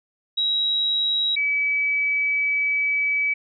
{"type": "tone pair in turn", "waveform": "sine", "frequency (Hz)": [3850, 2289], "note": ["B7", "D7"], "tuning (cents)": [-45, -45], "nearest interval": "major sixth", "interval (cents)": 900, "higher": "first", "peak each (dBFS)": -19, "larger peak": "neither", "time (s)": [[0.37, 1.36], [1.36, 3.34]], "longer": "second", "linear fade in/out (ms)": 10, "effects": []}